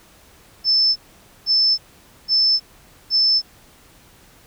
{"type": "tone bursts", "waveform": "sine", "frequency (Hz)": 5274, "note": "E8", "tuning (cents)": 0, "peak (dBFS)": -13, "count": 4, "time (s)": [0.64, 3.42], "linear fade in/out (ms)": 50, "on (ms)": 320, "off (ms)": 500, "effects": ["pink hiss -50 dBFS RMS until 4.46 s"]}